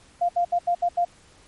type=tone bursts at uneven times; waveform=sine; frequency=698.5 Hz; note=F5; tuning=in tune; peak=-18 dBFS; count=6; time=0.21-0.29 / 0.36-0.45 / 0.52-0.59 / 0.67-0.75 / 0.82-0.89 / 0.97-1.05 s; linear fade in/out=10 ms; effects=pink hiss -54 dBFS RMS until 1.47 s + MP3 48 kbps